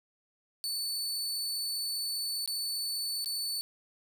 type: tone with dropouts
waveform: sawtooth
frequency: 4485 Hz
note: C#8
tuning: 19 cents sharp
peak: -29 dBFS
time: 0.64-3.61 s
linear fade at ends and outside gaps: 0 ms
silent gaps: 2.46-2.476 / 3.245-3.259 s
effects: none